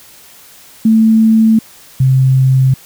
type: tone pair in turn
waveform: sine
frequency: 221.8 / 131.62 Hz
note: A3 / C3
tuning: +14 / +11 cents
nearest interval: major sixth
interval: 903 cents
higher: first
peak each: -5 / -6 dBFS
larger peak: first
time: 0.85-1.59 / 2-2.74 s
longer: neither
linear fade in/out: 5 ms
effects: white hiss -40 dBFS RMS until 2.85 s